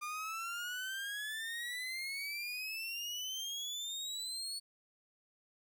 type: exponential sweep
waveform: 30% pulse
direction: up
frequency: 1200 to 4435 Hz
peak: -36 dBFS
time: 0.01-4.6 s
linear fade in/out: 20 ms
effects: 12-bit